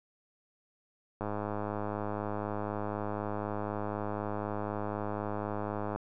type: click train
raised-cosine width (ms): 1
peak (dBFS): -21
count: 495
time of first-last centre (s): 1.21-5.96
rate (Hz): 104
effects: none